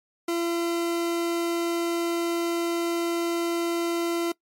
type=tone; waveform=40% pulse; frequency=340 Hz; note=F4; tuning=46 cents flat; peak=-23 dBFS; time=0.28-4.32 s; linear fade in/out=5 ms; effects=noise-tail reverb RT60 0.1 s tail -22 dB re dry + MP3 64 kbps